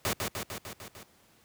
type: noise with echo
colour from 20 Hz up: pink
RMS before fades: -29 dBFS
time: 0.05-0.13 s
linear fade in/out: 0 ms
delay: 150 ms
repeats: 6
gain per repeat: -3 dB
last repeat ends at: 1.03 s
effects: pink hiss -62 dBFS RMS until 1.44 s + high-pass 80 Hz 12 dB/octave